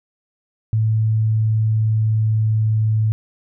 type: tone with pitch glide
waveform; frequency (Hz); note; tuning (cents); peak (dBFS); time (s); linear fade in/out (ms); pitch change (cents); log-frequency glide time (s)
sine; 110 to 109.18; A2 to A2; 0 to -13; -14; 0.73-3.12; 0; -13; 0.85-2.81
effects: none

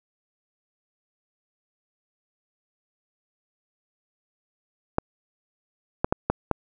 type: clicks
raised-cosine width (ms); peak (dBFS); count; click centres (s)
1; -6; 5; 4.984 / 6.045 / 6.125 / 6.3 / 6.513
effects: none

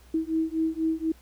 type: beating tone pair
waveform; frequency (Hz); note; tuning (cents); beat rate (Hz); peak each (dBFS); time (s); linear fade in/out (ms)
sine; 319.4 / 323.5; D#4 / E4; +45 / -32; 4.1; -27; 0.14-1.12; 5
effects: added 60 Hz sine -51 dBFS peak until 1.21 s + pink hiss -58 dBFS RMS until 1.21 s

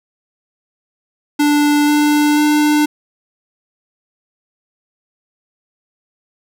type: tone with pitch steps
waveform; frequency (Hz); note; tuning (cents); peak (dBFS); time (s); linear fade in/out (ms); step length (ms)
square; 293.7 / 296.3 / 298.8; D4 / D4 / D4; 0 / +15 / +30; -11; 1.39-2.86; 10; 490
effects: none

